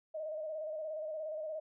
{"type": "tone with vibrato", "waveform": "sine", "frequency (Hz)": 622.3, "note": "D#5", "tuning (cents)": 0, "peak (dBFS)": -37, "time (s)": [0.14, 1.6], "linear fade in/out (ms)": 10, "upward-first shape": "square", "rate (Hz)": 17, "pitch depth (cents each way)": 40, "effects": []}